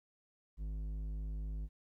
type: tone with low-pass filter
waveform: square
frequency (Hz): 52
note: G#1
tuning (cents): +3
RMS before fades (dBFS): -40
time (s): 0.57-1.69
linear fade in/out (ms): 50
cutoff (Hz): 190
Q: 0.52
effects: 13-bit